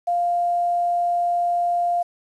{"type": "tone with quantisation", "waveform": "sine", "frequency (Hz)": 698.5, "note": "F5", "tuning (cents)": 0, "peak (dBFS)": -18, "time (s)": [0.07, 2.03], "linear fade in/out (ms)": 10, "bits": 8, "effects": ["resampled to 24000 Hz"]}